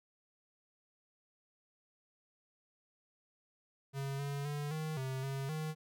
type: tone with pitch steps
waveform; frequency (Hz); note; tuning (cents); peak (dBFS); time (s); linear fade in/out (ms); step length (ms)
square; 137.5 / 141.3 / 146.1 / 156.4 / 131.9 / 136.2 / 155.9; C#3 / C#3 / D3 / D#3 / C3 / C#3 / D#3; -14 / +34 / -9 / +9 / +14 / -30 / +4; -37; 3.93-5.75; 50; 260
effects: none